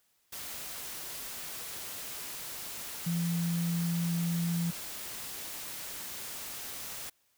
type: tone in noise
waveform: sine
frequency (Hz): 170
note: F3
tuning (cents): -46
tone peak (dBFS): -28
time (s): 3.06-4.71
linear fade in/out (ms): 10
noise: white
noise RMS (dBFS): -41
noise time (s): 0.32-7.1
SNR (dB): +10
effects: white hiss -72 dBFS RMS until 7.37 s